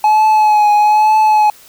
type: tone with vibrato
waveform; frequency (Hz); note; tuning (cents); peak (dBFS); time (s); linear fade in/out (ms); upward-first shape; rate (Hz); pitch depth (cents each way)
triangle; 850; G#5; +40; -5; 0.04-1.5; 2; triangle; 1.1; 38
effects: white hiss -42 dBFS RMS until 1.68 s